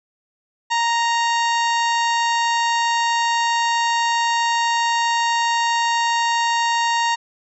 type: harmonic tone with a mistuned harmonic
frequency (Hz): 932.3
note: A#5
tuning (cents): 0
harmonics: 1 / 2 / 3 / 4 / 5 / 6 / 7 / 8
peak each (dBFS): -18 / -24 / -28 / -30 / -32 / -34 / -35 / -36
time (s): 0.7-7.16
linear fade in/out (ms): 20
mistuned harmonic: 5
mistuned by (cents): -70
effects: none